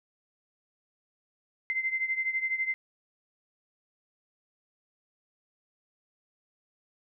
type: beating tone pair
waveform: sine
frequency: 2073 / 2085 Hz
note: C7 / C7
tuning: -17 / -7 cents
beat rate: 12 Hz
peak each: -29 / -33 dBFS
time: 1.7-2.74 s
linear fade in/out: 0 ms
effects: none